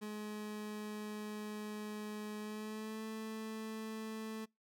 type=tone with pitch glide; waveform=30% pulse; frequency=211.4 to 219.7 Hz; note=G#3 to A3; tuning=+31 to -2 cents; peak=-39 dBFS; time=0.01-4.46 s; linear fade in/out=20 ms; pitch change=+67 cents; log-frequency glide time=2.39-3.04 s; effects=noise-tail reverb RT60 0.2 s tail -26 dB re dry